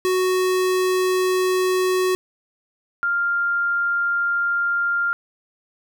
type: tone pair in turn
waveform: square / sine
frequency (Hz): 370 / 1396.9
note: F#4 / F6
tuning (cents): 0 / 0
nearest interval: octave + major seventh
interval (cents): 2300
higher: second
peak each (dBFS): -18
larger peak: neither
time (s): 0.05-2.15 / 3.03-5.13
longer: neither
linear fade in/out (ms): 0
effects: none